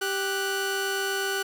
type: tone pair together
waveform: sawtooth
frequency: 392 / 1480 Hz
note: G4 / F#6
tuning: 0 / 0 cents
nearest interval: octave + major seventh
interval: 2300 cents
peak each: -25 dBFS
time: 0.01-1.43 s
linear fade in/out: 10 ms
effects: none